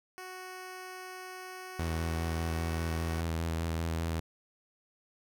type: tone with pitch glide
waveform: 10% pulse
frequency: 370 to 373 Hz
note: F#4 to F#4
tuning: 0 to +14 cents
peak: -34 dBFS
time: 0.18-3.21 s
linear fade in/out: 0 ms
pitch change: +14 cents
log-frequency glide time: 1.38-2.62 s
type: tone with vibrato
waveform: sawtooth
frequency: 82.2 Hz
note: E2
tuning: 4 cents flat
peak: -27 dBFS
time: 1.79-4.2 s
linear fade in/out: 5 ms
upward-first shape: square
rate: 5 Hz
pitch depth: 16 cents each way
effects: none